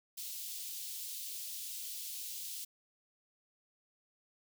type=high-pass noise; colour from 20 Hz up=white; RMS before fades=-43 dBFS; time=0.17-2.65 s; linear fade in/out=10 ms; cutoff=3100 Hz; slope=24 dB/octave; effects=none